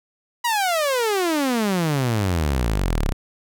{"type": "exponential sweep", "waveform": "sawtooth", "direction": "down", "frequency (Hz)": [983, 31.64], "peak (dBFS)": -15, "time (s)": [0.44, 3.13], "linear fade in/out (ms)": 10, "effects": []}